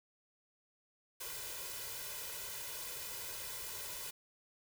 white noise with comb filter, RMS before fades -44 dBFS, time 1.2-4.11 s, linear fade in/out 10 ms, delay 2 ms, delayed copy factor +0.8, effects none

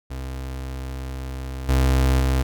35% pulse tone with level steps, 65.41 Hz, C2, in tune, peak -27 / -14 / -16 dBFS, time 0.1-2.43 s, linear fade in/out 10 ms, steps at 1.68 / 2.19 s, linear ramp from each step 20 ms, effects none

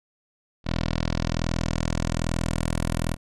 10% pulse tone with low-pass filter sweep, 41.2 Hz, E1, in tune, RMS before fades -26 dBFS, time 0.64-3.17 s, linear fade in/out 50 ms, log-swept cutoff 4300 to 11000 Hz, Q 1.8, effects none

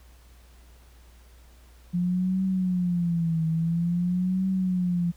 sine tone with vibrato, 174.7 Hz, F3, 1 cent sharp, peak -22 dBFS, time 1.93-5.12 s, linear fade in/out 20 ms, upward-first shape triangle, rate 0.49 Hz, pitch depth 150 cents each way, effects added 60 Hz sine -50 dBFS peak until 5.16 s + pink hiss -59 dBFS RMS until 5.16 s

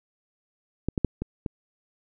clicks, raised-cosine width 3 ms, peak -12 / -12 / -7 / -16 / -16 dBFS, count 5, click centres 0.886 / 0.978 / 1.047 / 1.22 / 1.462 s, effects none

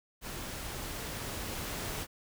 pink noise with level ramp, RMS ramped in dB -41 to -37 dBFS, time 0.21-2.07 s, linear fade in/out 50 ms, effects none

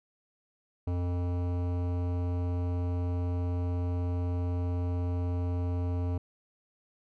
sine tone with hard clipping, 88.4 Hz, F2, 22 cents sharp, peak -30 dBFS, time 0.87-6.18 s, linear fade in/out 5 ms, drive 16 dB, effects none

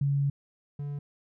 sine / triangle tone pair in turn, 140.5 / 143.87 Hz, C#3 / D3, +24 / -35 cents, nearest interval unison, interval 41 cents, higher second, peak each -23 / -30 dBFS, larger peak first, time 0.01-0.3 / 0.79-0.99 s, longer first, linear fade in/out 5 ms, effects none

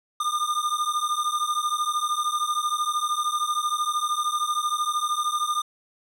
square beating tone pair, 1204 / 1217 Hz, D6 / D#6, +43 / -39 cents, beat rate 13 Hz, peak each -27 dBFS, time 0.2-5.62 s, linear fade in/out 5 ms, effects low-pass 12000 Hz 12 dB/octave

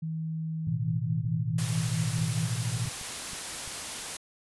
sine tone, 160.2 Hz, E3, 49 cents flat, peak -30 dBFS, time 0.02-2.46 s, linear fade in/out 10 ms
sine chord, A suspended second, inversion none, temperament equal, 110 / 123.47 / 164.81 Hz, A2 / B2 / E3, 0 / 0 / 0 cents, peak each -32 / -31 / -37 dBFS, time 0.67-2.89 s, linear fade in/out 5 ms
clicks, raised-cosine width 5 ms, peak -33 dBFS, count 10, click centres 1.249 / 1.888 / 2.185 / 2.217 / 2.281 / 2.765 / 2.857 / 3.013 / 3.333 / 3.677 s
white noise, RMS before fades -36 dBFS, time 1.58-4.17 s, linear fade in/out 5 ms
effects resampled to 24000 Hz

